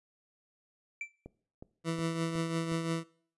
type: tone with exponential decay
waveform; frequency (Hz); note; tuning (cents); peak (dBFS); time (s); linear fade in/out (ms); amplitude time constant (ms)
triangle; 2338; D7; -8; -31; 1.01-1.14; 2; 27
type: click train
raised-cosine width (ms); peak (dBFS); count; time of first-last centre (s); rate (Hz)
2; -32; 5; 1.26-2.72; 2.74
type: tone with tremolo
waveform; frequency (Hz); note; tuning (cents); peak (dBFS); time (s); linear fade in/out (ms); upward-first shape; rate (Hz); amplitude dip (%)
20% pulse; 164.81; E3; 0; -24; 1.84-3.04; 50; triangle; 5.8; 55
effects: noise-tail reverb RT60 0.5 s tail -20 dB re dry + resampled to 24000 Hz